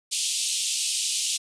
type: band-pass noise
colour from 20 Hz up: white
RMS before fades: -27 dBFS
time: 0.11-1.38 s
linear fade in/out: 20 ms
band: 2700 to 9400 Hz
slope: 48 dB/octave
effects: none